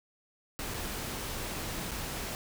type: noise with dropouts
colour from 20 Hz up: pink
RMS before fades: -37 dBFS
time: 0.59-2.35 s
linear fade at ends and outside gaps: 0 ms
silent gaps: 0.738-0.742 / 1.91-1.916 s
effects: none